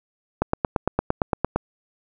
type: click train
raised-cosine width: 1 ms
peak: -5 dBFS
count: 11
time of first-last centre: 0.42-1.56 s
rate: 8.77 Hz
effects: none